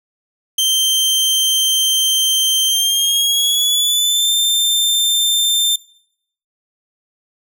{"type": "tone with pitch glide", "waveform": "sawtooth", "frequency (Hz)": [3136, 3582], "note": ["G7", "A7"], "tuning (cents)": [0, 30], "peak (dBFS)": -10, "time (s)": [0.58, 5.76], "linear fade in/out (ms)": 5, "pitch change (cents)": 230, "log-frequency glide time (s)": [2.67, 4.31], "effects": ["noise-tail reverb RT60 0.7 s tail -21 dB re dry"]}